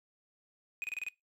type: tone bursts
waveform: triangle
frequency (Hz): 2489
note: D#7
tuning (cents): 0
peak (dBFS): -32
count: 6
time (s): 0.82-1.085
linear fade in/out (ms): 0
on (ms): 20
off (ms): 29
effects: noise-tail reverb RT60 0.2 s tail -22 dB re dry